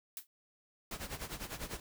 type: noise with exponential decay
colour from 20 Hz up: blue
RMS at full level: -38 dBFS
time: 0.17-0.27 s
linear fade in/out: 1 ms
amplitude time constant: 21 ms
type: noise with tremolo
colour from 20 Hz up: pink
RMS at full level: -40 dBFS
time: 0.91-1.8 s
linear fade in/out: 2 ms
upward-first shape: sine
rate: 10 Hz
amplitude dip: 80%
effects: none